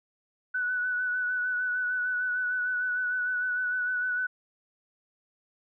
sine tone with vibrato, 1486 Hz, F#6, 7 cents sharp, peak -26 dBFS, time 0.54-4.27 s, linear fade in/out 10 ms, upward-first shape sine, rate 6.6 Hz, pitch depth 27 cents each way, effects none

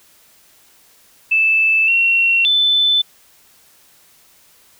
sine tone with pitch steps, 2633 / 2728 / 3516 Hz, E7 / F7 / A7, -3 / -41 / -2 cents, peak -11 dBFS, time 1.31-3.02 s, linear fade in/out 10 ms, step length 570 ms, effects white hiss -51 dBFS RMS until 4.79 s

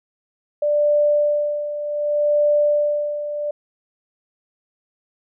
sine tone with tremolo, 590 Hz, D5, 8 cents sharp, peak -13 dBFS, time 0.62-3.51 s, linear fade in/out 5 ms, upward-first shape sine, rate 0.66 Hz, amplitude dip 70%, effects none

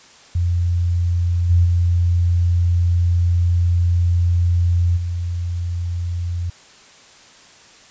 sine tone with level steps, 87 Hz, F2, 6 cents flat, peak -15 / -10 / -13 / -20 dBFS, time 0.35-6.5 s, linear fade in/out 5 ms, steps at 1.49 / 1.64 / 4.96 s, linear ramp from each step 20 ms, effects white hiss -46 dBFS RMS until 7.9 s + resampled to 16000 Hz

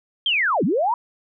sine linear two-way sweep, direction down then up, 3268 to 150 to 994 Hz, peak -17 dBFS, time 0.26-0.94 s, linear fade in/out 2 ms, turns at 0.64 s, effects none

